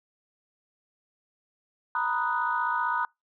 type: chord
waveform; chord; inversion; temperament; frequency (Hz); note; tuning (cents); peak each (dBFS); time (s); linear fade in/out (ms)
sine; B major seventh; third; equal; 932.3 / 987.8 / 1244.5 / 1480; A#5 / B5 / D#6 / F#6; 0 / 0 / 0 / 0; -30; 1.95-3.05; 2
effects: noise-tail reverb RT60 0.2 s tail -26 dB re dry + tanh soft clip ceiling -14 dBFS